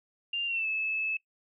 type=tone with pitch glide; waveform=sine; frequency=2794 to 2607 Hz; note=F7 to E7; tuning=0 to -20 cents; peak=-28 dBFS; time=0.33-1.17 s; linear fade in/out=5 ms; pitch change=-120 cents; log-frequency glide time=0.46-0.67 s; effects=noise-tail reverb RT60 0.1 s tail -19 dB re dry